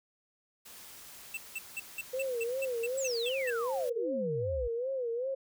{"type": "noise", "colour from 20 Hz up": "white", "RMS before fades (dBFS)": -50, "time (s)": [0.65, 3.9], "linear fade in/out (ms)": 10}
{"type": "tone bursts", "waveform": "square", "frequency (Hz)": 2671, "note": "E7", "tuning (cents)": 22, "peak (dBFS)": -35, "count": 11, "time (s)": [1.34, 3.503], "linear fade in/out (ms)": 5, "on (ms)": 33, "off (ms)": 180}
{"type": "tone with vibrato", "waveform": "sine", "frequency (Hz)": 498.5, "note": "B4", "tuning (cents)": 16, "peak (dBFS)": -31, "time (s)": [2.13, 5.35], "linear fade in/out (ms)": 10, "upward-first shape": "sine", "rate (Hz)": 2.6, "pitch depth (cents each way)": 140}
{"type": "exponential sweep", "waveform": "sine", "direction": "down", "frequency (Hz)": [8080, 52.7], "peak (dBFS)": -35, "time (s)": [2.97, 4.68], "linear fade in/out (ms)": 10}
{"effects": []}